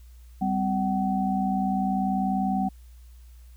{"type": "tone cluster", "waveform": "sine", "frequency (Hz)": [195.6, 255.8, 756], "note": ["G3", "C4", "F#5"], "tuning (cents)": [-4, -39, 37], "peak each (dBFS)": [-25, -30, -27], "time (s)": [0.41, 2.69], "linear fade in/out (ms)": 10, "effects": ["added 60 Hz sine -45 dBFS peak until 3.56 s", "white hiss -63 dBFS RMS until 3.56 s"]}